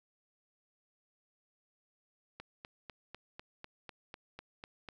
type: click train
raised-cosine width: 0.3 ms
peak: -29 dBFS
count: 11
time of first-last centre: 2.4-4.888 s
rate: 4.02 Hz
effects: none